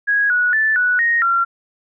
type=tone with pitch steps; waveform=sine; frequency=1655 / 1465 / 1756 / 1475 / 1867 / 1372 Hz; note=G#6 / F#6 / A6 / F#6 / A#6 / F6; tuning=-6 / -18 / -4 / -6 / +2 / -31 cents; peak=-13 dBFS; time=0.07-1.45 s; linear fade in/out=20 ms; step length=230 ms; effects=none

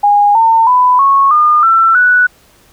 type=tone with pitch steps; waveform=sine; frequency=820 / 904.6 / 997.9 / 1100.9 / 1214.5 / 1339.8 / 1478.1 Hz; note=G#5 / A5 / B5 / C#6 / D#6 / E6 / F#6; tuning=-22 / +48 / +18 / -12 / -42 / +28 / -2 cents; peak=-5 dBFS; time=0.03-2.27 s; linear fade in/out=10 ms; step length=320 ms; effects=pink hiss -47 dBFS RMS until 2.72 s

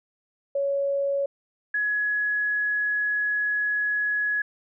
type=tone pair in turn; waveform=sine; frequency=558 / 1683.3 Hz; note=C#5 / G#6; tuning=+11 / +23 cents; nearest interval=octave + perfect fifth; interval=1912 cents; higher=second; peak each=-22 dBFS; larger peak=neither; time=0.55-1.26 / 1.74-4.42 s; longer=second; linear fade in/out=5 ms; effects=none

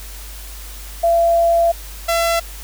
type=tone pair in turn; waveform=sine / sawtooth; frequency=677 / 673.4 Hz; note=E5 / E5; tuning=+46 / +37 cents; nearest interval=unison; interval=9 cents; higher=first; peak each=-11 dBFS; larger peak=neither; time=1.03-1.72 / 2.08-2.4 s; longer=first; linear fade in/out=10 ms; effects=added 50 Hz sine -32 dBFS peak until 2.63 s + white hiss -37 dBFS RMS until 2.63 s

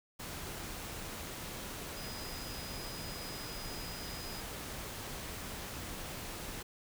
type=tone in noise; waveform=sine; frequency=4978 Hz; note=D#8; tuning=in tune; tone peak=-48 dBFS; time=1.96-4.41 s; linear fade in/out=10 ms; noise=pink; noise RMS=-43 dBFS; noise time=0.19-6.63 s; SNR=-8 dB; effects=none

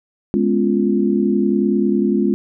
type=chord; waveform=sine; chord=C# dominant seventh; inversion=second; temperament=equal; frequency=207.7 / 246.9 / 277.2 / 349.2 Hz; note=G#3 / B3 / C#4 / E#4; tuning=0 / 0 / 0 / 0 cents; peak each=-17 / -21 / -21 / -19 dBFS; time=0.34-2.34 s; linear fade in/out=0 ms; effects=none

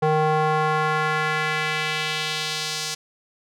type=tone with band-pass filter sweep; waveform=square; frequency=154.8 Hz; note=D#3; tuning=9 cents flat; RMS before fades=-23 dBFS; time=0.02-2.95 s; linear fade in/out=10 ms; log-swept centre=650 to 5600 Hz; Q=1.4; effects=none

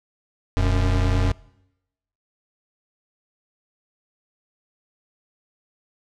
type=tone pair together; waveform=square; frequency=41.09 / 92.5 Hz; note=E1 / F#2; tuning=-5 / 0 cents; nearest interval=octave + major second; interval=1405 cents; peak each=-21 dBFS; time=0.57-1.32 s; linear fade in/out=0 ms; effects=noise-tail reverb RT60 0.9 s tail -23 dB re dry + low-pass 6000 Hz 12 dB/octave

